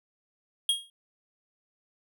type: tone with exponential decay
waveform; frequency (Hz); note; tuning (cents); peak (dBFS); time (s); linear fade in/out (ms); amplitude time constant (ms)
square; 3263; G#7; -31; -20; 0.69-0.9; 2; 44
effects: none